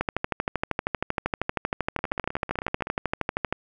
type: two click trains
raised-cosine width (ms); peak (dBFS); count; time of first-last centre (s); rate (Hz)
0.5; -17 / -9; 15 / 46; 1.99-2.871 / 0.01-3.526; 15.9 / 12.8
effects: none